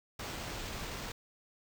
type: noise with sample-and-hold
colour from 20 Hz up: pink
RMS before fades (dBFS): -41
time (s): 0.19-1.12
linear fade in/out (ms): 5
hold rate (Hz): 11025
effects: none